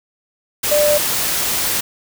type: tone in noise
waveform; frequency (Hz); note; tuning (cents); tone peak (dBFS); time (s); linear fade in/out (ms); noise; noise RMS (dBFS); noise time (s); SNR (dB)
sine; 593; D5; +17; -12; 0.71-0.98; 10; white; -19; 0.63-1.81; +4
effects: none